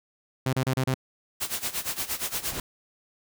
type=tone bursts; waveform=sawtooth; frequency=130.6 Hz; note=C3; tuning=3 cents flat; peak=-19 dBFS; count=5; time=0.46-0.943 s; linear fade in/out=5 ms; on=71 ms; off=32 ms
type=noise with tremolo; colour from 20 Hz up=white; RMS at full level=-28 dBFS; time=1.4-2.57 s; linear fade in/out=20 ms; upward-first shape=sine; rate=8.6 Hz; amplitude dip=85%
type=noise with exponential growth; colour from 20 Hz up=pink; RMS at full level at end=-29 dBFS; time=2.24-2.6 s; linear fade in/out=2 ms; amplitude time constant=77 ms
effects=none